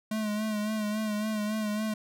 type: tone with vibrato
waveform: square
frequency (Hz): 213.4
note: G#3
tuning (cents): +47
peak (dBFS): -29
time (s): 0.11-1.94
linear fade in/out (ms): 5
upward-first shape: sine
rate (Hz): 3.6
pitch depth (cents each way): 41
effects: none